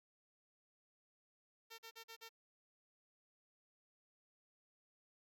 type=tone bursts; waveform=5% pulse; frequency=454 Hz; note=A#4; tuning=46 cents flat; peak=-40 dBFS; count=5; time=1.7-2.293 s; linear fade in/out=20 ms; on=85 ms; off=42 ms; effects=none